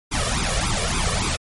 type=noise with flanger; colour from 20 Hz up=pink; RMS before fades=-22 dBFS; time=0.11-1.37 s; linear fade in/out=20 ms; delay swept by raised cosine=0.81 to 1.75 ms; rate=3.5 Hz; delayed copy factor=+1; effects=MP3 48 kbps